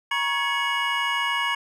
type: tone cluster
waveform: triangle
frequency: 950 / 1103 / 1680 / 2216 / 2890 Hz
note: A#5 / C#6 / G#6 / C#7 / F#7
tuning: +33 / -9 / +19 / -1 / -41 cents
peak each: -27 dBFS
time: 0.11-1.55 s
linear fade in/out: 5 ms
effects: none